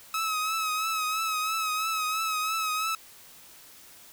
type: tone with vibrato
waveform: sawtooth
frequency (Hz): 1283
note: E6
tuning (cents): -47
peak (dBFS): -23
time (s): 0.14-2.95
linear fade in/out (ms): 2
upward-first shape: triangle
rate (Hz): 3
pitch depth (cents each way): 53
effects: white hiss -51 dBFS RMS until 4.12 s